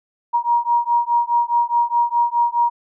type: beating tone pair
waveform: sine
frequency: 946 / 950.8 Hz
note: A#5 / A#5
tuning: +25 / +34 cents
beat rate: 4.8 Hz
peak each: -18 dBFS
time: 0.33-2.7 s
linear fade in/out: 20 ms
effects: none